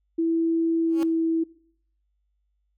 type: tone with pitch glide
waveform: sine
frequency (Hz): 329.6 to 326.9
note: E4 to E4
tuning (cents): 0 to -14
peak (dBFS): -20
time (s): 0.18-1.44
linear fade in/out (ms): 10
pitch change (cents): -14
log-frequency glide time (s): 0.8-1.05
type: tone with exponential growth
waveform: 15% pulse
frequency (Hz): 277.2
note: C#4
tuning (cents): 0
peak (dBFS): -24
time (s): 0.86-1.03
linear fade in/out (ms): 0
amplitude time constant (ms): 35
effects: noise-tail reverb RT60 0.6 s tail -21 dB re dry + added 50 Hz sine -69 dBFS peak until 2.77 s